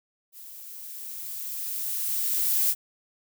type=noise with level ramp; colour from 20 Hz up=violet; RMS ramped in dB=-45 to -22 dBFS; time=0.32-2.75 s; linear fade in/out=50 ms; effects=none